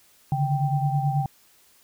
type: tone cluster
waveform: sine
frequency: 140.1 / 149.4 / 783 Hz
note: C#3 / D3 / G5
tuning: +19 / +30 / -2 cents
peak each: -23 / -27 / -27 dBFS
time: 0.32-1.26 s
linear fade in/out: 2 ms
effects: white hiss -58 dBFS RMS until 1.83 s